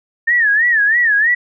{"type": "tone with vibrato", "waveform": "sine", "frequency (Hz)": 1789, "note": "A6", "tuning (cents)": 28, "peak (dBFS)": -10, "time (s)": [0.27, 1.35], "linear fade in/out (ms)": 10, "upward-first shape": "sine", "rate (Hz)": 3.1, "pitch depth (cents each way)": 150, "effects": []}